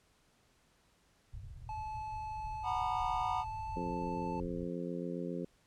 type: low-pass noise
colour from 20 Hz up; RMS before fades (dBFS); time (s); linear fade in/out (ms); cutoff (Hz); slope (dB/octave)
pink; -47; 1.32-4.69; 20; 130; 48
type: tone with pitch glide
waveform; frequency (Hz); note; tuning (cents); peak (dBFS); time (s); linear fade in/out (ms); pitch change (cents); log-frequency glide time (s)
triangle; 865 to 880.6; A5 to A5; -30 to +1; -37; 1.69-4.4; 2; +31; 2.63-3.88
type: chord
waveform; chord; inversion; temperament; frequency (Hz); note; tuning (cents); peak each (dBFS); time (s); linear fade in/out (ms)
triangle; B major seventh; second; equal with one note detuned; 740 / 932.3 / 987.8 / 1215.4; F#5 / A#5 / B5 / D#6; 0 / 0 / 0 / -41; -35 / -36 / -37 / -38; 2.63-3.45; 50
type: harmonic tone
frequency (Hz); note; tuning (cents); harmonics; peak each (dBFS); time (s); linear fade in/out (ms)
87.31; F2; 0; 2 / 3 / 4 / 5 / 6; -40 / -42 / -43 / -44 / -45; 3.76-5.45; 5
effects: pink hiss -70 dBFS RMS until 5.66 s + low-pass 10000 Hz 12 dB/octave